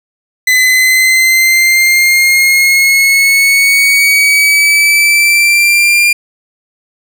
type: exponential sweep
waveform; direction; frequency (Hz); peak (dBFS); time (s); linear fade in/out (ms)
40% pulse; up; 2016 to 2400; -5; 0.47-6.13; 5
effects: none